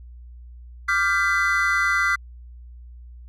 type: chord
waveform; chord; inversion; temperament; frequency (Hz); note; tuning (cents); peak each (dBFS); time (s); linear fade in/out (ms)
triangle; G dominant seventh; second; equal with one note detuned; 1174.7 / 1396.9 / 1568 / 2004; D6 / F6 / G6 / B6; 0 / 0 / 0 / +25; -24 / -21 / -23 / -21; 0.88-2.16; 10
effects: added 60 Hz sine -39 dBFS peak until 3.28 s